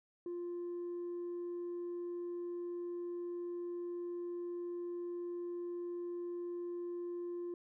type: tone with tanh clipping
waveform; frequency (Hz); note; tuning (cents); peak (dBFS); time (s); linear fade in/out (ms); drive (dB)
triangle; 349.2; F4; 0; -39; 0.26-7.54; 2; 6
effects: none